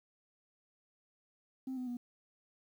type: tone with pitch steps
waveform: sine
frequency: 261.6 / 252.3 / 243.2 Hz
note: C4 / B3 / B3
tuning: 0 / +37 / -26 cents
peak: -35 dBFS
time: 1.67-1.97 s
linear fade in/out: 5 ms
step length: 100 ms
effects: tanh soft clip ceiling -35 dBFS + 11-bit